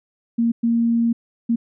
sine tone bursts at uneven times, 232.4 Hz, A#3, 5 cents flat, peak -15 dBFS, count 3, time 0.38-0.52 / 0.63-1.13 / 1.49-1.56 s, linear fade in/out 10 ms, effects none

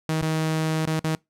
sawtooth tone with dropouts, 158.3 Hz, D#3, 30 cents sharp, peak -18 dBFS, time 0.09-1.15 s, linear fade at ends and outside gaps 0 ms, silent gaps 0.213-0.226 / 0.855-0.874 / 0.994-1.043 s, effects noise-tail reverb RT60 0.2 s tail -25 dB re dry + low-pass 12000 Hz 12 dB/octave

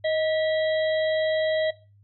harmonic tone with a mistuned harmonic, 650 Hz, E5, 24 cents flat, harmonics 1 / 3 / 5 / 6, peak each -22 / -32 / -36 / -38 dBFS, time 0.04-1.71 s, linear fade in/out 10 ms, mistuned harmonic 1, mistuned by -60 cents, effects noise-tail reverb RT60 0.3 s tail -18 dB re dry + added 101 Hz sine -53 dBFS peak until 2.03 s

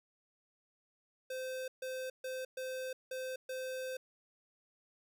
square tone bursts at uneven times, 517 Hz, C5, 21 cents flat, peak -39 dBFS, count 6, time 1.3-1.68 / 1.82-2.1 / 2.24-2.45 / 2.57-2.93 / 3.11-3.36 / 3.49-3.97 s, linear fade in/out 5 ms, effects none

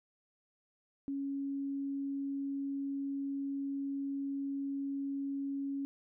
sine tone, 277.1 Hz, C#4, 1 cent flat, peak -34 dBFS, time 1.08-5.85 s, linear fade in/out 0 ms, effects none

